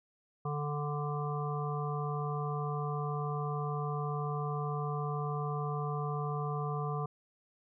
harmonic tone, 146.83 Hz, D3, in tune, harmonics 1 / 3 / 5 / 7 / 8, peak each -34 / -40 / -42 / -43 / -41 dBFS, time 0.45-7.06 s, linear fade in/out 5 ms, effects none

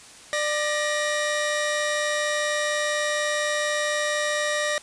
sawtooth tone pair together, 595.6 / 1891 Hz, D5 / A#6, +24 / +24 cents, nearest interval octave + minor sixth, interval 2000 cents, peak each -21 / -23 dBFS, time 0.33-4.78 s, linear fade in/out 0 ms, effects white hiss -46 dBFS RMS until 4.82 s + resampled to 22050 Hz

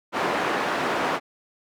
white band-pass noise, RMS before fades -25 dBFS, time 0.12-1.2 s, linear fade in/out 50 ms, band 230 to 1300 Hz, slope 12 dB/octave, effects none

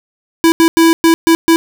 square tone bursts at uneven times, 329.6 Hz, E4, in tune, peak -6 dBFS, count 6, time 0.44-0.52 / 0.6-0.68 / 0.77-0.93 / 1.04-1.14 / 1.27-1.35 / 1.48-1.56 s, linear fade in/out 0 ms, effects none

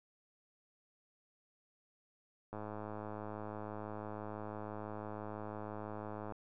click train, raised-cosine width 1 ms, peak -30 dBFS, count 403, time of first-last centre 2.53-6.322 s, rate 106 Hz, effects none

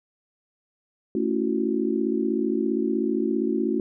sine chord, F# minor seventh, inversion first, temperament just, 222 / 277.5 / 333 / 370 Hz, A3 / C#4 / E4 / F#4, +16 / +2 / +18 / 0 cents, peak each -27 dBFS, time 1.15-3.8 s, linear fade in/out 2 ms, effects none

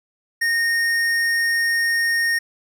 sine tone with hard clipping, 1847 Hz, A#6, 16 cents flat, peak -19 dBFS, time 0.41-2.39 s, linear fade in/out 10 ms, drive 12 dB, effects none

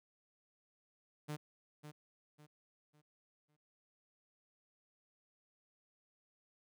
sawtooth tone with echo, 150 Hz, D3, 37 cents sharp, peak -36 dBFS, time 1.28-1.37 s, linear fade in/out 20 ms, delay 550 ms, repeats 4, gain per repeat -9 dB, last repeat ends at 3.57 s, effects none

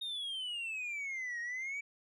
sine exponential two-way sweep, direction down then up, 3729 to 1864.7 to 2306 Hz, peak -34 dBFS, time 0.01-1.81 s, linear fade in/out 10 ms, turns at 1.4 s, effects tanh soft clip ceiling -36 dBFS

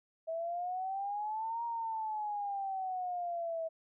sine exponential two-way sweep, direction up then down, 645 to 941 to 645 Hz, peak -34 dBFS, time 0.27-3.69 s, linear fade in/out 20 ms, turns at 1.64 s, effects none

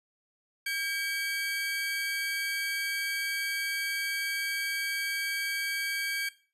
30% pulse tone pair together, 1607.8 / 2283 Hz, G6 / D7, +43 / -50 cents, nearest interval tritone, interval 607 cents, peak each -31 / -30 dBFS, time 0.66-6.29 s, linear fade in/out 5 ms, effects noise-tail reverb RT60 0.4 s tail -17 dB re dry + resampled to 32000 Hz

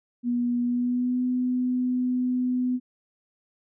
sine tone with pitch glide, 242.1 to 250.9 Hz, B3 to B3, -34 to +28 cents, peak -22 dBFS, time 0.23-2.8 s, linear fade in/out 50 ms, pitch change +62 cents, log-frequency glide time 0.62-1.23 s, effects none

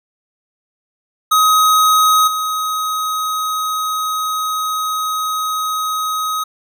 square tone with level steps, 1263 Hz, D#6, 26 cents sharp, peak -10 / -18 dBFS, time 1.31-6.44 s, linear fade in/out 10 ms, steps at 2.27 s, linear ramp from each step 10 ms, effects none

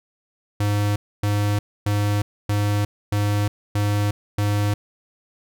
square tone bursts, 103.1 Hz, G#2, 12 cents flat, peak -19 dBFS, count 7, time 0.6-4.74 s, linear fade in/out 5 ms, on 360 ms, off 270 ms, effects none

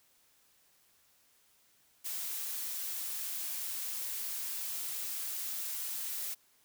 blue noise, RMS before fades -38 dBFS, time 2.04-6.35 s, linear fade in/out 20 ms, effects white hiss -68 dBFS RMS until 6.64 s

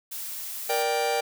blue noise, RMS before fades -35 dBFS, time 0.11-0.83 s, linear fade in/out 10 ms
45% pulse chord, G minor, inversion first, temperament just, 470.4 / 588 / 784 Hz, Bb4 / D5 / G5, +16 / +2 / 0 cents, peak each -28 / -30 / -27 dBFS, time 0.69-1.21 s, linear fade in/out 10 ms
effects none

